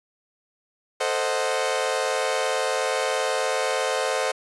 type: chord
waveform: sawtooth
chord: A diminished seventh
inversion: none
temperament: equal with one note detuned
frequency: 444.3 / 523.3 / 622.3 / 740 Hz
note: A4 / C5 / Eb5 / Gb5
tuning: +17 / 0 / 0 / 0 cents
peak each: -25 / -22 / -25 / -26 dBFS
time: 1-4.32 s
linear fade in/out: 10 ms
effects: resampled to 24000 Hz